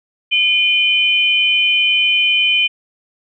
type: tone pair together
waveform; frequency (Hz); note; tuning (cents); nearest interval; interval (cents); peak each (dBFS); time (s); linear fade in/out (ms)
sine; 2426 / 3054; D#7 / G7; -44 / -46; major third; 398; -14; 0.31-2.68; 20
effects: none